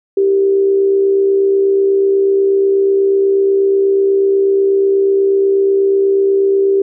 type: tone with amplitude modulation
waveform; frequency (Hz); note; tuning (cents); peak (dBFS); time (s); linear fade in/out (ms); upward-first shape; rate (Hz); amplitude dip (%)
sine; 392; G4; 0; -7; 0.17-6.82; 5; sine; 68.2; 40
effects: none